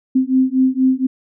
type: beating tone pair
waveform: sine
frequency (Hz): 258.3 / 262.5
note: C4 / C4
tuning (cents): -22 / +6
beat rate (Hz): 4.2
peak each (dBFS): -15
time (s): 0.15-1.07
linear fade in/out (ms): 10
effects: none